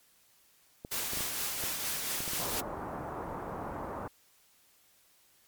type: clicks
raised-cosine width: 2 ms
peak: -27 dBFS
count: 8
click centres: 0.849 / 1.134 / 1.173 / 1.207 / 1.638 / 2.205 / 2.278 / 2.334 s
type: noise with tremolo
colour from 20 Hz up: white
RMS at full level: -33 dBFS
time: 0.91-2.61 s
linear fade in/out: 10 ms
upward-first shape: triangle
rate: 4.3 Hz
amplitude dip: 35%
type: low-pass noise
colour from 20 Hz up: white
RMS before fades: -39 dBFS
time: 2.39-4.08 s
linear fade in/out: 5 ms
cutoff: 1100 Hz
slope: 24 dB/octave
effects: white hiss -65 dBFS RMS until 5.47 s + MP3 96 kbps